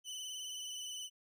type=tone with vibrato; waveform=25% pulse; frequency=3003 Hz; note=F#7; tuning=25 cents sharp; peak=-38 dBFS; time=0.04-1.1 s; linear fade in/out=50 ms; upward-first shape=triangle; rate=19 Hz; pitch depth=44 cents each way; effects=none